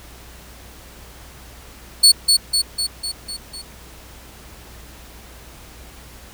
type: tone with echo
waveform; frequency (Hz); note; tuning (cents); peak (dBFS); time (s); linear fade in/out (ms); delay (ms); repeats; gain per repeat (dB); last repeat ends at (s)
30% pulse; 4413; C#8; -9; -4; 2.03-2.12; 10; 250; 6; -4; 3.62
effects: added 60 Hz sine -43 dBFS peak until 6.33 s + pink hiss -43 dBFS RMS until 6.33 s